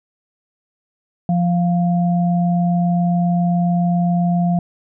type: tone pair together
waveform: sine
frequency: 174.17 / 698.5 Hz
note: F3 / F5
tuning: -4 / 0 cents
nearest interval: 2 octaves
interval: 2404 cents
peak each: -14 / -23 dBFS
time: 1.29-4.59 s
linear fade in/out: 2 ms
effects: none